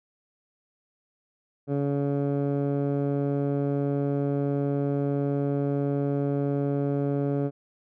15% pulse tone with low-pass filter, 141.5 Hz, C#3, 36 cents sharp, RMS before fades -26 dBFS, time 1.67-7.51 s, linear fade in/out 50 ms, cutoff 600 Hz, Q 0.79, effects none

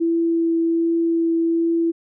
sine tone with vibrato, 332.5 Hz, E4, 15 cents sharp, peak -16 dBFS, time 0-1.92 s, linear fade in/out 20 ms, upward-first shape triangle, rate 1.3 Hz, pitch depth 9 cents each way, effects none

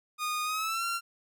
sawtooth tone with pitch glide, 1230 to 1372.7 Hz, D#6 to F6, -20 to -30 cents, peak -26 dBFS, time 0.18-1.01 s, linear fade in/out 50 ms, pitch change +190 cents, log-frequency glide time 0.44-0.85 s, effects none

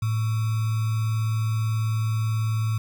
sine tone with sample-and-hold, 110.2 Hz, A2, 3 cents sharp, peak -21 dBFS, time 0.02-2.78 s, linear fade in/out 5 ms, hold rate 1225 Hz, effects none

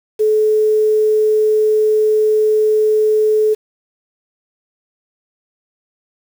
sine tone with quantisation, 430 Hz, A4, 40 cents flat, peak -10 dBFS, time 0.19-3.55 s, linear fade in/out 20 ms, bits 6, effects none

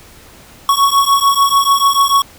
square beating tone pair, 1108.7 / 1115.5 Hz, C#6 / C#6, 0 / +11 cents, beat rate 6.8 Hz, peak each -13 dBFS, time 0.69-2.22 s, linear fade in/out 2 ms, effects pink hiss -41 dBFS RMS until 2.38 s

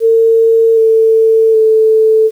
sine tone with pitch steps, 453 / 446.2 / 439.6 Hz, A#4 / A4 / A4, -50 / +24 / -2 cents, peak -5 dBFS, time 0-2.31 s, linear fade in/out 50 ms, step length 770 ms, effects 7-bit

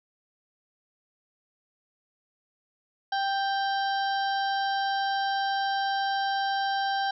harmonic tone, 786 Hz, G5, 4 cents sharp, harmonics 1 / 2 / 4 / 5 / 6 / 7, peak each -26 / -32 / -38 / -40 / -42 / -43 dBFS, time 3.12-7.11 s, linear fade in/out 5 ms, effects none

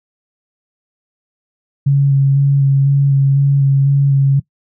sine tone with vibrato, 138.59 Hz, C#3, in tune, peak -8 dBFS, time 1.86-4.4 s, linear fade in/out 10 ms, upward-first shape square, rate 2 Hz, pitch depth 14 cents each way, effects noise-tail reverb RT60 0.1 s tail -20 dB re dry

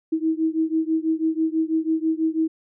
sine beating tone pair, 317.9 / 324 Hz, D#4 / E4, +37 / -30 cents, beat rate 6.1 Hz, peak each -22 / -23 dBFS, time 0.12-2.48 s, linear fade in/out 10 ms, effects none

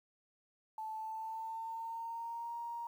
sine tone with pitch glide, 875 to 937.8 Hz, A5 to A#5, -10 to +10 cents, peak -39 dBFS, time 0.78-2.87 s, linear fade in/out 2 ms, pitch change +120 cents, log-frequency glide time 0.95-2.54 s, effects 11-bit

